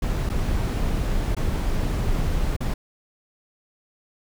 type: noise with dropouts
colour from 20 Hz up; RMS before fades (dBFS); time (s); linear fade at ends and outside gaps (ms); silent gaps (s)
brown; -23; 0.02-2.74; 5; 0.293-0.298 / 1.349-1.366 / 2.565-2.605
effects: none